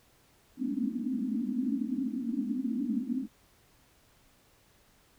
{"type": "band-pass noise", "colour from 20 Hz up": "white", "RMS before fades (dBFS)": -32, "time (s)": [0.57, 3.28], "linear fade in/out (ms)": 50, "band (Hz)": [210, 290], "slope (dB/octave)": 96, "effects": ["pink hiss -64 dBFS RMS until 5.18 s"]}